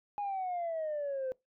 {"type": "exponential sweep", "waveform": "sine", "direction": "down", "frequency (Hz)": [830, 510], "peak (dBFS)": -31, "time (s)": [0.18, 1.32], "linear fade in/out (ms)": 0, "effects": ["noise-tail reverb RT60 0.2 s tail -24 dB re dry", "tanh soft clip ceiling -30 dBFS"]}